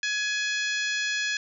harmonic tone with a mistuned harmonic, 840 Hz, G#5, 19 cents sharp, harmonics 2 / 3 / 4 / 5 / 6 / 7 / 8, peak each -28 / -32 / -34 / -36 / -38 / -39 / -40 dBFS, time 0.03-1.37 s, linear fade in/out 2 ms, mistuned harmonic 8, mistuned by +23 cents, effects none

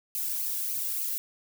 violet noise with flanger, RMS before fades -31 dBFS, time 0.15-1.18 s, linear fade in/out 0 ms, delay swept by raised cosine 0.54 to 1.64 ms, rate 3.5 Hz, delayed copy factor -0.9, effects none

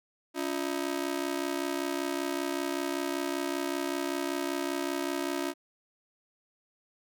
sawtooth ring-modulated tone, 316.5 Hz, D#4, 30 cents sharp, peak -23 dBFS, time 0.34-5.54 s, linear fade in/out 50 ms, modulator 32.6 Hz, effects none

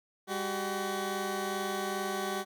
15% pulse tone pair together, 200.1 / 377.8 Hz, G3 / F#4, +36 / +36 cents, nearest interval major seventh, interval 1100 cents, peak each -30 / -27 dBFS, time 0.27-2.45 s, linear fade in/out 50 ms, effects none

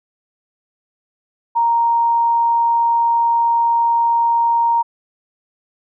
sine tone, 932.3 Hz, A#5, in tune, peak -12 dBFS, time 1.55-4.83 s, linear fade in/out 20 ms, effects none

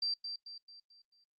sine tone with echo, 4699 Hz, D8, in tune, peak -31 dBFS, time 0.02-0.14 s, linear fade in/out 5 ms, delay 220 ms, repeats 5, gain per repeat -7 dB, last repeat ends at 1.24 s, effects noise-tail reverb RT60 0.1 s tail -20 dB re dry + Opus 24 kbps

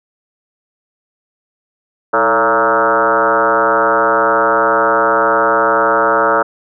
sine tone with frequency modulation, 932.3 Hz, A#5, in tune, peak -9 dBFS, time 2.13-6.43 s, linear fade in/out 10 ms, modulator 122 Hz, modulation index 4.3, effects none

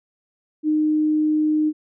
sine tone, 306.7 Hz, D#4, 25 cents flat, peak -16 dBFS, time 0.63-1.73 s, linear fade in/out 50 ms, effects none

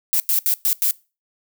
violet noise bursts at uneven times, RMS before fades -18 dBFS, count 5, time 0.13-0.2 / 0.29-0.39 / 0.46-0.54 / 0.65-0.73 / 0.82-0.91 s, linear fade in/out 0 ms, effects noise-tail reverb RT60 0.3 s tail -22 dB re dry

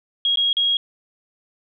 sine tone with dropouts, 3287 Hz, G#7, 19 cents flat, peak -16 dBFS, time 0.25-0.77 s, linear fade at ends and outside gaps 2 ms, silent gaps 0.358-0.372 / 0.53-0.568 s, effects none

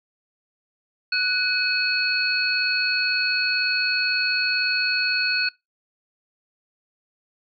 sine tone cluster, 1482 / 2541 / 4363 Hz, F#6 / D#7 / C#8, +2 / +36 / -28 cents, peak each -24 dBFS, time 1.12-5.49 s, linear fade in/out 5 ms, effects noise-tail reverb RT60 0.2 s tail -23 dB re dry

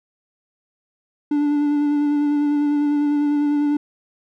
triangle tone with vibrato, 292.3 Hz, D4, 8 cents flat, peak -14 dBFS, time 1.31-3.77 s, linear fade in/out 5 ms, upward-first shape sine, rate 10 Hz, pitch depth 19 cents each way, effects none

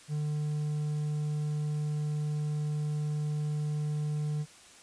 triangle tone, 150 Hz, D3, 37 cents sharp, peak -27 dBFS, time 0.08-4.46 s, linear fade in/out 50 ms, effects white hiss -54 dBFS RMS until 4.82 s + resampled to 22050 Hz

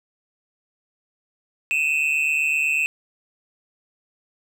triangle tone pair together, 2523 / 2671 Hz, D#7 / E7, +23 / +22 cents, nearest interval minor second, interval 99 cents, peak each -20 dBFS, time 1.71-2.86 s, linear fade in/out 0 ms, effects none

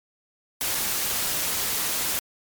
white noise with dropouts, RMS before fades -26 dBFS, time 0.61-2.19 s, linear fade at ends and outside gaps 0 ms, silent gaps 0.747-0.751 s, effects MP3 96 kbps

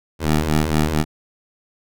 15% pulse ring-modulated tone, 77.8 Hz, D#2, in tune, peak -7 dBFS, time 0.19-1.05 s, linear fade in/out 50 ms, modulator 75.6 Hz, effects none

